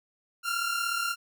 sawtooth tone pair together, 1363 / 1399.7 Hz, F6 / F6, -43 / +3 cents, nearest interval unison, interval 46 cents, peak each -28 / -26 dBFS, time 0.43-1.16 s, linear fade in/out 50 ms, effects none

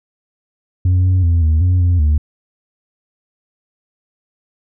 sine tone with pitch steps, 91.1 / 92.3 / 84.5 / 79 / 90.5 / 88 / 75.3 Hz, F#2 / F#2 / E2 / D#2 / F#2 / F2 / D2, -26 / -4 / +43 / +27 / -38 / +14 / +44 cents, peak -7 dBFS, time 0.85-2.18 s, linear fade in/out 5 ms, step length 190 ms, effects tanh soft clip ceiling -9 dBFS

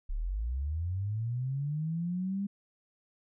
sine linear sweep, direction up, 31.69 to 202.4 Hz, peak -30 dBFS, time 0.09-2.47 s, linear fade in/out 10 ms, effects none

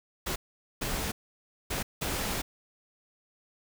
pink noise bursts at uneven times, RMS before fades -32 dBFS, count 4, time 0.26-0.36 / 0.81-1.12 / 1.7-1.83 / 2.01-2.42 s, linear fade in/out 10 ms, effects none

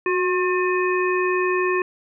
harmonic tone with a mistuned harmonic, 358.8 Hz, F4, 47 cents sharp, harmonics 1 / 3 / 5 / 7, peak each -20 / -25 / -27 / -28 dBFS, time 0.06-1.82 s, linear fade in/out 2 ms, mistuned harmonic 1, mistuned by +37 cents, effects none

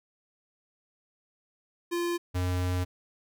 square tone pair in turn, 345.7 / 90.41 Hz, F4 / F#2, -18 / -40 cents, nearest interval octave + major seventh, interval 2322 cents, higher first, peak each -28 / -27 dBFS, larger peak second, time 1.91-2.18 / 2.34-2.85 s, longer second, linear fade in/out 20 ms, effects none

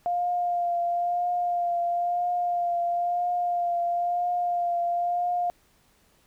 sine tone with vibrato, 701 Hz, F5, 6 cents sharp, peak -23 dBFS, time 0.06-5.5 s, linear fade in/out 0 ms, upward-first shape triangle, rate 1 Hz, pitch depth 24 cents each way, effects pink hiss -63 dBFS RMS until 6.26 s

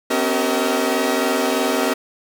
sawtooth tone cluster, 253.1 / 276.2 / 382.4 / 460.9 / 637 Hz, B3 / C#4 / G4 / A#4 / D#5, +43 / -6 / -43 / -20 / +41 cents, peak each -20 dBFS, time 0.1-1.94 s, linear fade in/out 10 ms, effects none

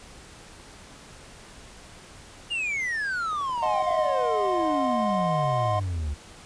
triangle exponential sweep, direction down, 2882 to 69.4 Hz, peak -24 dBFS, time 2.5-6.15 s, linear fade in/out 20 ms
click train, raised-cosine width 1 ms, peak -29 dBFS, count 9, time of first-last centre 3.33-3.991 s, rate 12.1 Hz
triangle chord, C diminished, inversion first, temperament equal with one note detuned, 622.3 / 730.2 / 1046.5 Hz, Eb5 / Gb5 / C6, 0 / -23 / 0 cents, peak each -26 dBFS, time 3.62-5.8 s, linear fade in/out 10 ms
effects pink hiss -47 dBFS RMS until 6.45 s + resampled to 22050 Hz

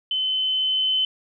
sine tone with level ramp, 3049 Hz, G7, 49 cents flat, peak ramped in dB -21 to -18 dBFS, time 0.11-1.05 s, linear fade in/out 2 ms, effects none

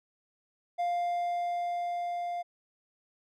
triangle tone with level ramp, 700 Hz, F5, 4 cents sharp, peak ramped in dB -25 to -30 dBFS, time 0.78-2.43 s, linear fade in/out 20 ms, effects none

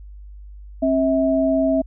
sine tone pair together, 268.5 / 646.4 Hz, C4 / E5, +45 / -34 cents, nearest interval octave + minor third, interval 1521 cents, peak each -18 dBFS, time 0.82-1.82 s, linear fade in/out 10 ms, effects added 50 Hz sine -36 dBFS peak until 1.86 s

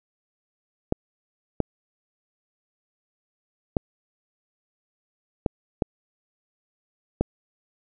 clicks, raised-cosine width 2 ms, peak -7 dBFS, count 6, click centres 0.924 / 1.603 / 3.768 / 5.462 / 5.822 / 7.21 s, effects none

